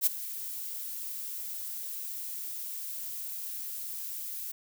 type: noise with ADSR envelope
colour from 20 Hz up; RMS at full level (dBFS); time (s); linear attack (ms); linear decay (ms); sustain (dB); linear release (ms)
violet; -22; 0.01-4.52; 56; 11; -16; 8
effects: none